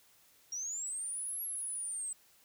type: linear two-way sweep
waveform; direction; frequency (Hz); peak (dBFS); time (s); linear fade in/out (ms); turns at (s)
sine; up then down; 5588 to 11400 to 8050; -36; 0.52-2.13; 5; 1.42
effects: white hiss -65 dBFS RMS until 2.44 s